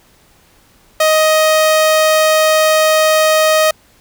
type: tone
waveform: sawtooth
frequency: 626 Hz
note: D#5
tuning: 10 cents sharp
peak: -5 dBFS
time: 1-3.71 s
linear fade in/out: 5 ms
effects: pink hiss -50 dBFS RMS until 4 s